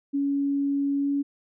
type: tone with pitch glide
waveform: sine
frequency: 280.5 to 282.1 Hz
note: C#4 to C#4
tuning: +21 to +30 cents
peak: -22 dBFS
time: 0.13-1.23 s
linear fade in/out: 20 ms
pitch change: +9 cents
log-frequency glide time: 0.98-1.09 s
effects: none